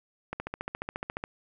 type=click train; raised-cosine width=0.5 ms; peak=-18 dBFS; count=14; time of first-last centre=0.33-1.239 s; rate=14.3 Hz; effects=none